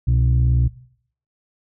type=tone pair together; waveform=sine; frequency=65.41 / 123.47 Hz; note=C2 / B2; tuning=0 / 0 cents; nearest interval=major seventh; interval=1100 cents; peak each=-15 dBFS; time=0.07-0.68 s; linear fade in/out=10 ms; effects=noise-tail reverb RT60 0.6 s tail -18 dB re dry + tanh soft clip ceiling -10 dBFS